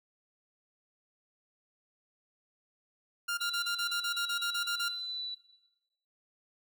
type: tone bursts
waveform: sawtooth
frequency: 1400 Hz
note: F6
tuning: 4 cents sharp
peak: -27 dBFS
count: 13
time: 3.28-4.887 s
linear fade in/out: 10 ms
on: 95 ms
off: 31 ms
type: tone with vibrato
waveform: sine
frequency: 3951 Hz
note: B7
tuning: in tune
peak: -35 dBFS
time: 3.4-5.35 s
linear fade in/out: 10 ms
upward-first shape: triangle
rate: 0.78 Hz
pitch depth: 25 cents each way
effects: noise-tail reverb RT60 1.0 s tail -17 dB re dry + MP3 96 kbps